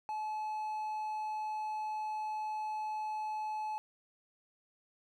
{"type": "tone", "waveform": "triangle", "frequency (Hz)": 859, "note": "A5", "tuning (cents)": -42, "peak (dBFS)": -33, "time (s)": [0.09, 3.78], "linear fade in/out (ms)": 0, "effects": []}